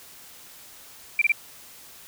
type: tone bursts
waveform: sine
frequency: 2354 Hz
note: D7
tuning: 3 cents sharp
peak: -16 dBFS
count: 3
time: 1.19-1.32 s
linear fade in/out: 2 ms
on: 26 ms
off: 26 ms
effects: white hiss -47 dBFS RMS until 2.07 s